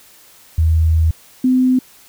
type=tone pair in turn; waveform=sine; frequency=80.5 / 255.6 Hz; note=E2 / C4; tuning=-41 / -40 cents; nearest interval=octave + minor sixth; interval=2001 cents; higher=second; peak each=-10 dBFS; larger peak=neither; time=0.58-1.11 / 1.44-1.79 s; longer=first; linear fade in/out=5 ms; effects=white hiss -46 dBFS RMS until 2.08 s